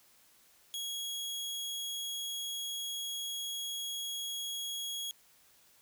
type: tone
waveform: sawtooth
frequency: 3316 Hz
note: G#7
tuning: 3 cents flat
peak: -33 dBFS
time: 0.74-5.11 s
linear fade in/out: 0 ms
effects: white hiss -64 dBFS RMS until 5.81 s